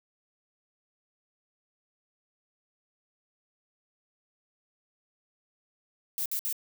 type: noise bursts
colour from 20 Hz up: violet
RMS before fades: -31 dBFS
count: 3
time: 6.18-6.527 s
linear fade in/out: 0 ms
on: 77 ms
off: 58 ms
effects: none

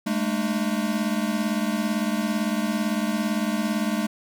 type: tone cluster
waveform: square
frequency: 205.8 / 223.6 / 301.7 Hz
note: G#3 / A3 / D4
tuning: -16 / +28 / +47 cents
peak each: -27 / -27 / -31 dBFS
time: 0.06-4.07 s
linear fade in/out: 10 ms
effects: none

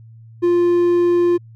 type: tone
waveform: triangle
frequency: 349.2 Hz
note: F4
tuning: in tune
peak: -10 dBFS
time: 0.42-1.38 s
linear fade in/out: 20 ms
effects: added 113 Hz sine -39 dBFS peak until 1.55 s

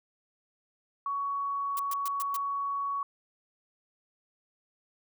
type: tone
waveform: sine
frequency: 1120 Hz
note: C#6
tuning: 18 cents sharp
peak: -29 dBFS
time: 1.06-3.03 s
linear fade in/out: 2 ms
type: noise bursts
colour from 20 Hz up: blue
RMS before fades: -37 dBFS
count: 5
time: 1.77-2.365 s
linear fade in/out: 0 ms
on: 23 ms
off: 120 ms
effects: none

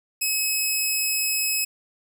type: tone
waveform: 10% pulse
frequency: 2565 Hz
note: E7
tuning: 48 cents flat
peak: -13 dBFS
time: 0.21-1.65 s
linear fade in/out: 10 ms
effects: none

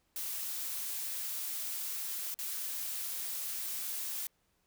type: noise with dropouts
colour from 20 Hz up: blue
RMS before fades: -38 dBFS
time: 0.16-4.27 s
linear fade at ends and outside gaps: 1 ms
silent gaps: 2.342-2.389 s
effects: pink hiss -75 dBFS RMS until 4.66 s

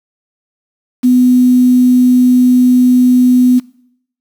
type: tone with quantisation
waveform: sine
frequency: 250 Hz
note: B3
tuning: 21 cents sharp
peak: -5 dBFS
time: 1.03-3.6 s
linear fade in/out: 20 ms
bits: 5
effects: noise-tail reverb RT60 0.7 s tail -21 dB re dry

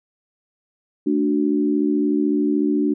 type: chord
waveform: sine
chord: D major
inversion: second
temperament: equal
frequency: 220 / 293.7 / 370 Hz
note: A3 / D4 / F#4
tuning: 0 / 0 / 0 cents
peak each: -23 / -18 / -24 dBFS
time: 1.06-2.94 s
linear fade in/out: 10 ms
effects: none

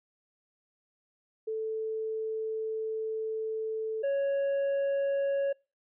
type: tone pair in turn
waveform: sine / triangle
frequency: 440 / 555.3 Hz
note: A4 / C#5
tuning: 0 / +3 cents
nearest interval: major third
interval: 403 cents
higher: second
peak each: -30 / -24 dBFS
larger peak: second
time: 1.47-4.03 / 4.03-5.53 s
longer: first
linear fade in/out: 10 ms
effects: noise-tail reverb RT60 0.3 s tail -25 dB re dry + resampled to 8000 Hz

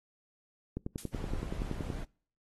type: click train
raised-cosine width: 3 ms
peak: -22 dBFS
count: 13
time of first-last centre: 0.77-1.902 s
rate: 10.6 Hz
type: noise with exponential decay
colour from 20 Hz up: blue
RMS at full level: -39 dBFS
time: 0.98-1.18 s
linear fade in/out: 2 ms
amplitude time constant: 42 ms
type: noise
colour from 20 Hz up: brown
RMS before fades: -38 dBFS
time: 1.12-2.05 s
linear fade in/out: 20 ms
effects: noise-tail reverb RT60 0.5 s tail -25 dB re dry + AAC 32 kbps

